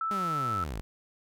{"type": "tone", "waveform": "sine", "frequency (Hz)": 1318.5, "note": "E6", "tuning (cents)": 0, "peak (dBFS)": -28, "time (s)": [0.01, 0.64], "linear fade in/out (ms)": 2}
{"type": "linear sweep", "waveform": "sawtooth", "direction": "down", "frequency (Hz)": [207.7, 41.09], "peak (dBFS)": -30, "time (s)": [0.11, 0.81], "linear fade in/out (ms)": 0}
{"effects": []}